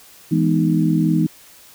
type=chord; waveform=sine; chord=E major seventh; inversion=none; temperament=equal with one note detuned; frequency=164.81 / 208.3 / 246.9 / 311.1 Hz; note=E3 / G#3 / B3 / D#4; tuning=0 / +5 / 0 / 0 cents; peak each=-17 / -22 / -22 / -19 dBFS; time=0.31-1.27 s; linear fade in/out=10 ms; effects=white hiss -46 dBFS RMS until 1.74 s